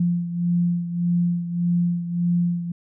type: beating tone pair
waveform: sine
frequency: 173.4 / 175.1 Hz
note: F3 / F3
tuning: -12 / +5 cents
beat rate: 1.7 Hz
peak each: -20 / -26 dBFS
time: 0-2.72 s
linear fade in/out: 5 ms
effects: none